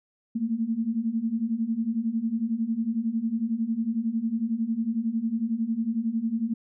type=beating tone pair; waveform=sine; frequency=220 / 231 Hz; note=A3 / A#3; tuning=0 / -16 cents; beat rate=11 Hz; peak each=-29 / -26 dBFS; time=0.35-6.54 s; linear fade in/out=10 ms; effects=none